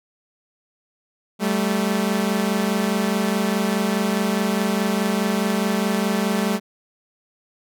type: tone pair together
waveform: sawtooth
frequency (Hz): 193.9 / 218.7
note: G3 / A3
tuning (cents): -19 / -10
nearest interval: major second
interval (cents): 209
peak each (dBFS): -18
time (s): 1.39-6.6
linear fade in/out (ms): 50
effects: none